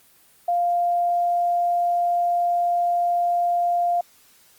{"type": "tone", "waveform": "sine", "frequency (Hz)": 698.5, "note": "F5", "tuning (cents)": 0, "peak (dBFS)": -18, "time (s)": [0.48, 4.01], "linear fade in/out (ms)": 5, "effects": ["white hiss -55 dBFS RMS until 4.58 s", "Opus 24 kbps"]}